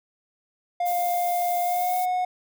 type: tone with pitch glide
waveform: triangle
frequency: 705 to 729.9 Hz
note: F5 to F#5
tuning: +16 to -24 cents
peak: -20 dBFS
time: 0.8-2.25 s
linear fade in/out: 5 ms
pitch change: +60 cents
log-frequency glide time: 1.63-1.98 s
type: noise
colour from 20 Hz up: violet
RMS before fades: -34 dBFS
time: 0.85-2.06 s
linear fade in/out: 20 ms
effects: none